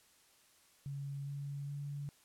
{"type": "tone with pitch steps", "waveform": "sine", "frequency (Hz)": [140, 141.54, 143.11], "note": ["C#3", "C#3", "D3"], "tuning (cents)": [18, 36, -44], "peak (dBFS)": -39, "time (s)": [0.86, 2.09], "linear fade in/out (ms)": 0, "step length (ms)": 410, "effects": ["white hiss -67 dBFS RMS until 2.24 s", "low-pass 12000 Hz 12 dB/octave"]}